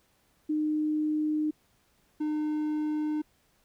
sine / triangle tone pair in turn, 305.5 / 304 Hz, D#4 / D#4, -32 / -40 cents, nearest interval unison, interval 8 cents, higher first, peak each -25 dBFS, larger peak neither, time 0.49-1.51 / 2.2-3.22 s, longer neither, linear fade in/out 10 ms, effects pink hiss -68 dBFS RMS until 3.64 s

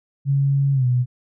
sine tone with pitch glide, 138.9 to 124.46 Hz, C#3 to B2, +4 to +14 cents, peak -15 dBFS, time 0.25-1.06 s, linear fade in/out 50 ms, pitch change -190 cents, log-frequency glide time 0.73-0.86 s, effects none

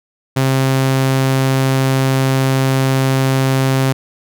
sawtooth tone, 133.2 Hz, C3, 31 cents sharp, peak -8 dBFS, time 0.36-3.93 s, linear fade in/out 10 ms, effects none

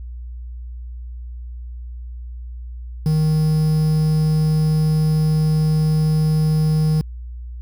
triangle tone with quantisation, 155.56 Hz, D#3, in tune, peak -12 dBFS, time 3.06-7.01 s, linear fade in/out 0 ms, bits 6, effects added 60 Hz sine -29 dBFS peak until 7.61 s

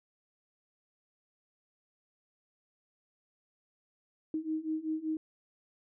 sine beating tone pair, 311.6 / 316.8 Hz, D#4 / D#4, +3 / +31 cents, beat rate 5.2 Hz, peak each -36 / -34 dBFS, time 4.34-5.17 s, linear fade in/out 2 ms, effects none

